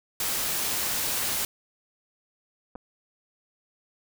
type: noise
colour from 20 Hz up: white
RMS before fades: -28 dBFS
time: 0.2-1.45 s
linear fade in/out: 2 ms
type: clicks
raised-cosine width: 1 ms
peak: -26 dBFS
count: 2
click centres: 2.754 / 2.758 s
effects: none